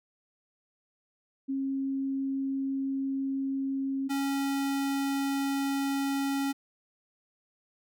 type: tone pair in turn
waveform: sine / square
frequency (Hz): 270.6 / 276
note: C#4 / C#4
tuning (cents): -42 / -7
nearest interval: unison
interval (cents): 35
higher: second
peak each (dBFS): -28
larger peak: neither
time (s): 1.48-4.09 / 4.09-6.53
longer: first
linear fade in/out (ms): 20
effects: none